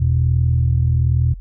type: tone pair together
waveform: sine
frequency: 82.41 / 123.48 Hz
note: E2 / B2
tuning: 0 / 0 cents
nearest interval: perfect fifth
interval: 700 cents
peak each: -15 dBFS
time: 0-1.34 s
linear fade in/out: 10 ms
effects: tanh soft clip ceiling -6 dBFS + added 44 Hz sine -30 dBFS peak until 1.4 s